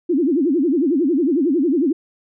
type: tone with vibrato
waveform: sine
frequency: 304.5 Hz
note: D#4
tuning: 37 cents flat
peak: -14 dBFS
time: 0.09-1.93 s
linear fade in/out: 10 ms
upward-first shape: sine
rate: 11 Hz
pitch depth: 290 cents each way
effects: none